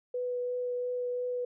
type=tone with vibrato; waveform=sine; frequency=493.9 Hz; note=B4; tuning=in tune; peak=-30 dBFS; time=0.14-1.45 s; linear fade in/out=5 ms; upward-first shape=triangle; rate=2.9 Hz; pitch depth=10 cents each way; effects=none